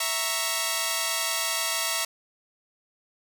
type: chord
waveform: 5% pulse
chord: A# diminished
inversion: second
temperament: equal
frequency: 659.3 / 932.3 / 1108.7 Hz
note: E5 / A#5 / C#6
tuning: 0 / 0 / 0 cents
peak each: -18 dBFS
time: 0-2.05 s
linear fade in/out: 5 ms
effects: none